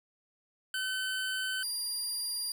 25% pulse tone pair in turn, 1524 / 4794 Hz, G6 / D8, -49 / +35 cents, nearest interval octave + minor sixth, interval 1984 cents, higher second, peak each -28 dBFS, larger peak neither, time 0.74-1.63 / 1.63-2.52 s, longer neither, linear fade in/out 2 ms, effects 9-bit

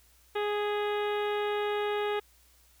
harmonic tone with a mistuned harmonic, 415.3 Hz, G#4, in tune, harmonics 1 / 2 / 3 / 4 / 5 / 6 / 7 / 8 / 9, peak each -29 / -35 / -39 / -41 / -43 / -45 / -46 / -47 / -48 dBFS, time 0.35-2.2 s, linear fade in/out 10 ms, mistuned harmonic 5, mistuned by -16 cents, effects added 60 Hz sine -63 dBFS peak until 2.8 s + white hiss -63 dBFS RMS until 2.8 s

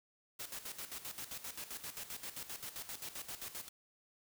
white noise with tremolo, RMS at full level -44 dBFS, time 0.39-3.69 s, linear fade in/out 10 ms, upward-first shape square, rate 7.6 Hz, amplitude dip 70%, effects none

